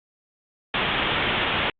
white low-pass noise, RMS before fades -24 dBFS, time 0.74-1.7 s, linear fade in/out 2 ms, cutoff 3500 Hz, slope 96 dB/octave, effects Opus 48 kbps

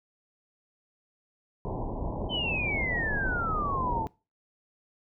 pink low-pass noise, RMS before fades -33 dBFS, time 1.65-4.07 s, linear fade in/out 0 ms, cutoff 1000 Hz, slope 96 dB/octave
sine exponential sweep, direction down, 3100 to 860 Hz, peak -28 dBFS, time 2.29-4.07 s, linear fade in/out 50 ms
effects noise-tail reverb RT60 0.3 s tail -22 dB re dry

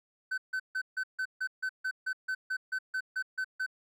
triangle tone bursts, 1523 Hz, F#6, 50 cents sharp, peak -28 dBFS, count 16, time 0.31-3.664 s, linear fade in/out 10 ms, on 69 ms, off 150 ms, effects none

